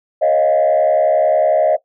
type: tone with frequency modulation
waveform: sine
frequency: 622.3 Hz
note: D#5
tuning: in tune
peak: -9 dBFS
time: 0.21-1.77 s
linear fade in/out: 20 ms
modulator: 71 Hz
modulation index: 1
effects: noise-tail reverb RT60 0.1 s tail -17 dB re dry + tanh soft clip ceiling -7 dBFS